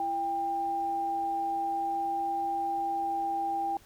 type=tone pair together; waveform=sine; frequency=334.5 / 796 Hz; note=E4 / G5; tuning=+25 / +26 cents; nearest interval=octave + minor third; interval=1501 cents; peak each=-39 / -28 dBFS; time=0-3.77 s; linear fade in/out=2 ms; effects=pink hiss -58 dBFS RMS until 3.85 s